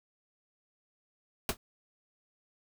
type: noise with exponential decay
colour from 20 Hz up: pink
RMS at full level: -25 dBFS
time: 1.49-1.57 s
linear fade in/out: 1 ms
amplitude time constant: 17 ms
effects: none